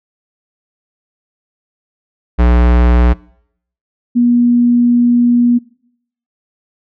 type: tone pair in turn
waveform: square / sine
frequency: 60.2 / 240.8 Hz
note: B1 / B3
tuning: -44 / -44 cents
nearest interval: 2 octaves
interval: 2400 cents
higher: second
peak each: -7 dBFS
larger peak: neither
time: 2.38-3.14 / 4.15-5.59 s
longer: second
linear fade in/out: 20 ms
effects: noise-tail reverb RT60 0.7 s tail -23 dB re dry + low-pass 2000 Hz 12 dB/octave